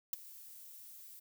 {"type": "noise with ADSR envelope", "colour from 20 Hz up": "violet", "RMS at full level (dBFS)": -31, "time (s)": [0.13, 1.2], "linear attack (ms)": 4, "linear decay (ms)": 10, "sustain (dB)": -22, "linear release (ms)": 12, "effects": []}